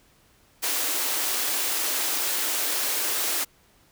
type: high-pass noise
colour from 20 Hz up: white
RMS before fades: -26 dBFS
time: 0.62-3.45 s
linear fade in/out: 20 ms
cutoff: 260 Hz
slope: 96 dB/octave
effects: pink hiss -60 dBFS RMS until 3.91 s